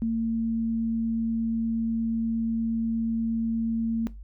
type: tone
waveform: sine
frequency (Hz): 227.1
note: A#3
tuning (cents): -45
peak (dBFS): -23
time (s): 0.02-4.07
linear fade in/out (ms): 0
effects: noise-tail reverb RT60 0.2 s tail -17 dB re dry + added 50 Hz sine -39 dBFS peak until 4.23 s